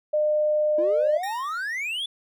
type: tone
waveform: sine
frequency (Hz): 605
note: D#5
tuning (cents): -49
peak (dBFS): -19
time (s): 0.13-1.18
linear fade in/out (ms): 10
type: exponential sweep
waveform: triangle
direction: up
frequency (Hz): 321.2 to 3520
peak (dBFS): -25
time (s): 0.78-2.06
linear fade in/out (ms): 5
type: tone with exponential decay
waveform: sawtooth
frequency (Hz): 1854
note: A#6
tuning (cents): -10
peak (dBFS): -28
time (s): 1.23-1.97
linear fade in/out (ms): 5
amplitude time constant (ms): 160
effects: none